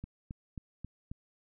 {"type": "click train", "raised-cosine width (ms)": 5, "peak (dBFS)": -28, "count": 5, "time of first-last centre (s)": [0.04, 1.115], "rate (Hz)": 3.72, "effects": []}